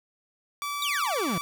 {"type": "tone", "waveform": "sawtooth", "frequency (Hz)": 1155, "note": "D6", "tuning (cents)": -29, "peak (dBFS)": -26, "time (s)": [0.62, 1.41], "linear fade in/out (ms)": 0}
{"type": "exponential sweep", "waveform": "40% pulse", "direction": "down", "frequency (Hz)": [3905, 154.8], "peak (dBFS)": -26, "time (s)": [0.82, 1.38], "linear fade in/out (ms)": 2}
{"effects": []}